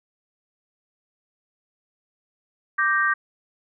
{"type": "chord", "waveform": "sine", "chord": "G minor", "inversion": "second", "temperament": "equal", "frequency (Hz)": [1174.7, 1568, 1864.7], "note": ["D6", "G6", "Bb6"], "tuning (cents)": [0, 0, 0], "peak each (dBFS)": [-23, -21, -24], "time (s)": [2.78, 3.14], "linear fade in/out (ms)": 10, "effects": []}